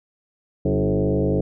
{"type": "tone with frequency modulation", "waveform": "sine", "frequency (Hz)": 126.7, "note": "B2", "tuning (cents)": 45, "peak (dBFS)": -17, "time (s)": [0.65, 1.41], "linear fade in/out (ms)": 5, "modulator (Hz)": 101, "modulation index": 4.1, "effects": []}